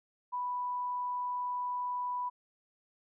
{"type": "tone", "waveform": "sine", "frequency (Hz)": 987.8, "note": "B5", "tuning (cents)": 0, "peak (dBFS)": -32, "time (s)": [0.32, 2.3], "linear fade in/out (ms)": 20, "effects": []}